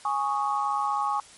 sine chord, Ab suspended fourth, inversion none, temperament equal, 830.6 / 1108.7 / 1244.5 Hz, Ab5 / Db6 / Eb6, 0 / 0 / 0 cents, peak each -27 / -27 / -32 dBFS, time 0.05-1.2 s, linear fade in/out 2 ms, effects white hiss -50 dBFS RMS until 1.37 s + MP3 48 kbps

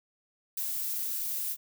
violet noise with ADSR envelope, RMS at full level -31 dBFS, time 0.57-1.57 s, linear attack 6 ms, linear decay 5 ms, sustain -2 dB, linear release 49 ms, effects none

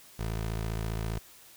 20% pulse tone, 55 Hz, A1, in tune, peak -26 dBFS, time 0.19-1.19 s, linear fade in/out 5 ms, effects white hiss -54 dBFS RMS until 1.56 s

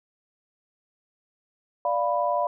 sine chord, B diminished, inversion first, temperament equal, 587.3 / 698.5 / 987.8 Hz, D5 / F5 / B5, 0 / 0 / 0 cents, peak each -26 dBFS, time 1.85-2.47 s, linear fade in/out 2 ms, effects none

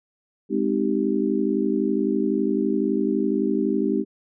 sine chord, Ab major seventh, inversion none, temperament just, 207.7 / 259.6 / 311.5 / 389.3 Hz, Ab3 / C4 / Eb4 / G4, 0 / -13 / +2 / -12 cents, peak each -25 dBFS, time 0.49-4.05 s, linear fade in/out 50 ms, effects none

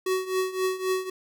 square tone with tremolo, 374.3 Hz, F#4, 20 cents sharp, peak -22 dBFS, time 0.06-1.1 s, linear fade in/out 5 ms, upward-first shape triangle, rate 3.8 Hz, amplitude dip 85%, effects none

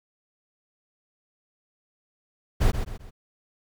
brown noise with echo, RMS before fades -19 dBFS, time 2.6-2.72 s, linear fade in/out 20 ms, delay 130 ms, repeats 3, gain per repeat -8 dB, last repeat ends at 3.11 s, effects none

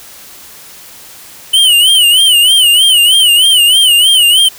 square tone with vibrato, 2992 Hz, F#7, 19 cents sharp, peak -5 dBFS, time 1.53-4.49 s, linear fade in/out 10 ms, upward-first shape sine, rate 3.2 Hz, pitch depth 120 cents each way, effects white hiss -34 dBFS RMS until 4.58 s

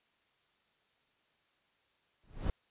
brown noise with exponential growth, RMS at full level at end -28 dBFS, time 2.23-2.5 s, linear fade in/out 2 ms, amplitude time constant 57 ms, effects white hiss -73 dBFS RMS until 2.7 s + resampled to 8000 Hz

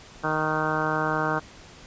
harmonic tone with a mistuned harmonic, 155.56 Hz, D#3, in tune, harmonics 1 / 2 / 3 / 4 / 5 / 6 / 7 / 8 / 9 / 10, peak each -32 / -32 / -32 / -32 / -32 / -32 / -32 / -32 / -32 / -32 dBFS, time 0.23-1.4 s, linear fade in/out 20 ms, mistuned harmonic 10, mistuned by -18 cents, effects pink hiss -47 dBFS RMS until 1.86 s + resampled to 16000 Hz

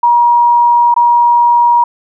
sine tone with dropouts, 953 Hz, A#5, 38 cents sharp, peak -5 dBFS, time 0.03-1.84 s, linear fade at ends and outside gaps 5 ms, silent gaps 0.942-0.963 s, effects none

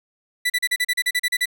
30% pulse tone bursts, 1975.5 Hz, B6, in tune, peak -15 dBFS, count 12, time 0.45-1.457 s, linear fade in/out 10 ms, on 50 ms, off 37 ms, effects none

